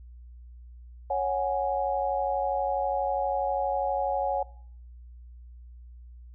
sine chord, C# suspended fourth, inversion none, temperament just, 554.4 / 739.2 / 831.5 Hz, C#5 / F#5 / G#5, 0 / -2 / +2 cents, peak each -29 dBFS, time 1.1-4.43 s, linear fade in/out 5 ms, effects noise-tail reverb RT60 0.6 s tail -21 dB re dry + added 60 Hz sine -44 dBFS peak until 6.34 s

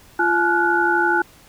sine tone cluster, 345.1 / 854 / 1411 / 1483 Hz, F4 / G#5 / F6 / F#6, -21 / +48 / +17 / +4 cents, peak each -21 / -20 / -24 / -19 dBFS, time 0.19-1.22 s, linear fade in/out 5 ms, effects pink hiss -49 dBFS RMS until 1.48 s

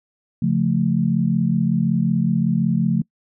sine chord, Db augmented, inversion none, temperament equal, 138.59 / 174.61 / 220 Hz, Db3 / F3 / A3, 0 / 0 / 0 cents, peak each -22 / -19 / -20 dBFS, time 0.42-3.02 s, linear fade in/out 5 ms, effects noise-tail reverb RT60 0.1 s tail -25 dB re dry

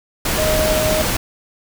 sine tone in noise, 622.3 Hz, D#5, in tune, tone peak -17 dBFS, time 0.38-1.02 s, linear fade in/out 5 ms, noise pink, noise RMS -19 dBFS, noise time 0.25-1.17 s, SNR -1 dB, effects none

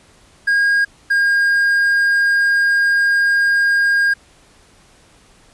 triangle tone pair in turn, 1628 / 1619.3 Hz, G#6 / G#6, -35 / -44 cents, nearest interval unison, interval 9 cents, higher first, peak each -10 dBFS, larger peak neither, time 0.47-0.85 / 1.1-4.14 s, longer second, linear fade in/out 10 ms, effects pink hiss -50 dBFS RMS until 5.53 s + resampled to 24000 Hz

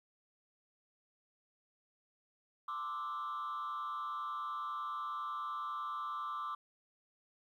sine tone with frequency modulation, 1177 Hz, D6, 3 cents sharp, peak -35 dBFS, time 2.68-6.55 s, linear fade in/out 5 ms, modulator 130 Hz, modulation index 0.94, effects tanh soft clip ceiling -36 dBFS + 12-bit

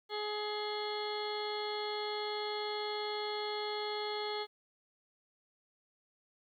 harmonic tone with a mistuned harmonic, 420.6 Hz, G#4, 22 cents sharp, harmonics 1 / 2 / 3 / 4 / 5 / 7 / 8 / 9 / 10, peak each -38 / -41 / -46 / -51 / -46 / -53 / -44 / -56 / -45 dBFS, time 0.09-4.47 s, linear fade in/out 50 ms, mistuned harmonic 10, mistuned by +18 cents, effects 12-bit

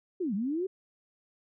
sine linear two-way sweep, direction down then up, 392 to 185 to 392 Hz, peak -28 dBFS, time 0.2-0.67 s, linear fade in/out 10 ms, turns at 0.34 s, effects none

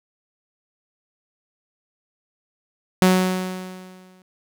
sawtooth tone with exponential decay, 185 Hz, F#3, in tune, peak -7 dBFS, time 3.02-4.22 s, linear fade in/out 0 ms, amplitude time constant 260 ms, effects none

